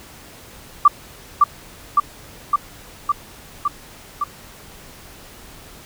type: tone with echo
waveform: sine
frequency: 1171 Hz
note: D6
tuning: 5 cents flat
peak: -5 dBFS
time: 0.85-0.88 s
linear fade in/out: 5 ms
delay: 560 ms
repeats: 6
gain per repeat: -2 dB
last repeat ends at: 4.24 s
effects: pink hiss -42 dBFS RMS until 5.85 s